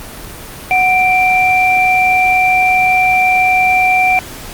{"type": "tone pair together", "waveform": "sine", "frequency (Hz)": [740, 2356], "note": ["F#5", "D7"], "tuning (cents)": [0, 5], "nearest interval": "octave + minor sixth", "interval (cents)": 2005, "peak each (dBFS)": -11, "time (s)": [0.71, 4.19], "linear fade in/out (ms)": 0, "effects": ["pink hiss -30 dBFS RMS until 4.53 s", "Opus 32 kbps"]}